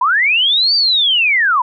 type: linear two-way sweep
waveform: sine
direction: up then down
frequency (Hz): 937 to 4699 to 937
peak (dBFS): -10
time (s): 0.01-1.62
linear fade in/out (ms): 5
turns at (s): 0.75
effects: none